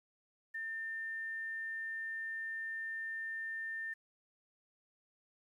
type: tone with quantisation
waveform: sine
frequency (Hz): 1800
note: A6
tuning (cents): +39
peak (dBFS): -38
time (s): 0.54-3.94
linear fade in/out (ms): 10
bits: 11
effects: none